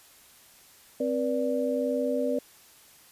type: tone cluster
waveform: sine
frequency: 261 / 482.8 / 584 Hz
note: C4 / B4 / D5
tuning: -4 / -39 / -10 cents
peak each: -29 dBFS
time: 1-2.39 s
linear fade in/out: 5 ms
effects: white hiss -55 dBFS RMS until 3.11 s + resampled to 32000 Hz